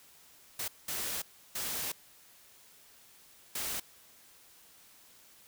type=noise bursts at uneven times; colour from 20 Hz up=white; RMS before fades=-36 dBFS; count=4; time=0.59-0.68 / 0.88-1.22 / 1.55-1.92 / 3.55-3.8 s; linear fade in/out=5 ms; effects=white hiss -59 dBFS RMS until 5.47 s